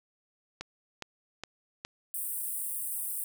click train, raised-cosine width 0.2 ms, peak -20 dBFS, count 4, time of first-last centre 0.61-1.85 s, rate 2.42 Hz
pink high-pass noise, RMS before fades -35 dBFS, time 2.14-3.24 s, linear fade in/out 0 ms, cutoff 8400 Hz, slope 96 dB/octave
effects none

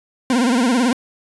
40% pulse tone with vibrato, 246 Hz, B3, 7 cents flat, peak -13 dBFS, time 0.3-0.93 s, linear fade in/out 2 ms, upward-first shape sine, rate 18 Hz, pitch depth 130 cents each way, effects resampled to 24000 Hz

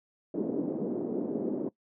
white band-pass noise, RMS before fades -32 dBFS, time 0.34-1.69 s, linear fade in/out 5 ms, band 210 to 390 Hz, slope 24 dB/octave, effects noise-tail reverb RT60 0.1 s tail -20 dB re dry

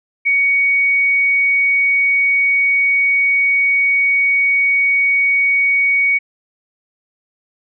sine tone, 2240 Hz, C#7, 18 cents sharp, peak -11 dBFS, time 0.25-6.19 s, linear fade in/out 20 ms, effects none

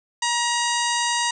harmonic tone with a mistuned harmonic, 949 Hz, A#5, 31 cents sharp, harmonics 1 / 2 / 3 / 4 / 5 / 6 / 7 / 8 / 9, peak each -24 / -27 / -29 / -30 / -31 / -32 / -32 / -33 / -34 dBFS, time 0.22-1.31 s, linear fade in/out 5 ms, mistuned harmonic 6, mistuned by +63 cents, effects none

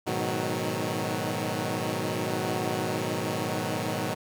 10% pulse chord, G# minor seventh, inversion none, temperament equal with one note detuned, 105.89 / 123.47 / 155.56 / 185 Hz, G#2 / B2 / D#3 / F#3, +34 / 0 / 0 / 0 cents, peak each -25 dBFS, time 0.06-4.15 s, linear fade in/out 20 ms, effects none

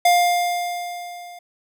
square tone with level ramp, 704 Hz, F5, 14 cents sharp, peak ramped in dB -12 to -38 dBFS, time 0.05-1.39 s, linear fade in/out 5 ms, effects none

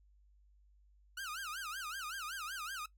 sawtooth tone with vibrato, 1396.9 Hz, F6, in tune, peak -37 dBFS, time 1.17-2.86 s, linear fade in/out 5 ms, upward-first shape sine, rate 5.3 Hz, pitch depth 250 cents each way, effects noise-tail reverb RT60 0.1 s tail -17 dB re dry + added 50 Hz sine -63 dBFS peak until 2.97 s

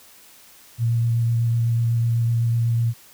sine tone with vibrato, 116.54 Hz, A#2, in tune, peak -17 dBFS, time 0.78-2.94 s, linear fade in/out 50 ms, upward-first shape square, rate 8 Hz, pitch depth 11 cents each way, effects white hiss -49 dBFS RMS until 3.13 s

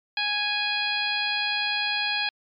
harmonic tone with a mistuned harmonic, 830 Hz, G#5, 1 cent flat, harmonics 1 / 2 / 3 / 4 / 5 / 6, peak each -33 / -30 / -28 / -30 / -31 / -36 dBFS, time 0.17-2.29 s, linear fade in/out 2 ms, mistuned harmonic 6, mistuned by -49 cents, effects MP3 96 kbps

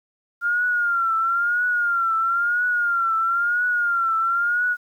sine tone with vibrato, 1396.9 Hz, F6, in tune, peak -18 dBFS, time 0.41-4.77 s, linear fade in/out 50 ms, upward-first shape triangle, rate 1 Hz, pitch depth 96 cents each way, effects 9-bit

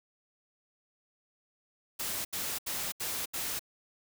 white noise bursts, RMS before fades -35 dBFS, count 5, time 1.99-3.594 s, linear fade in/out 10 ms, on 260 ms, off 76 ms, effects none

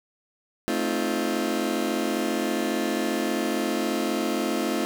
30% pulse chord, F dominant seventh, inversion first, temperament just, 218.3 / 261.9 / 314.3 / 349.2 Hz, A3 / C4 / Eb4 / F4, -13 / +2 / +18 / 0 cents, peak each -27 dBFS, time 0.68-4.85 s, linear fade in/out 0 ms, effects none

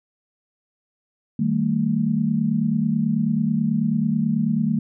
sine tone cluster, 156.6 / 196.6 / 225.8 Hz, D#3 / G3 / A3, +11 / +5 / +45 cents, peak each -24 / -23 / -21 dBFS, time 1.39-4.79 s, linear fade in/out 5 ms, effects none

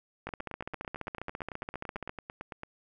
two click trains, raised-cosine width 0.5 ms, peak -24 / -21 dBFS, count 22 / 28, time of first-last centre 0.29-2.634 / 0.27-2.094 s, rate 8.96 / 14.8 Hz, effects none

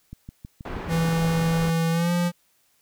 click train, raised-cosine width 5 ms, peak -25 dBFS, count 9, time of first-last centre 0.13-1.406 s, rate 6.27 Hz
pink low-pass noise, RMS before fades -33 dBFS, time 0.65-1.7 s, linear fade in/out 5 ms, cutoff 1800 Hz, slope 12 dB/octave
square tone with pitch glide, 164.81 to 174.61 Hz, E3 to F3, 0 to 0 cents, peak -21 dBFS, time 0.88-2.32 s, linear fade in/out 50 ms, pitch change +100 cents, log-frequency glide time 1.91-2.12 s
effects white hiss -65 dBFS RMS until 2.81 s

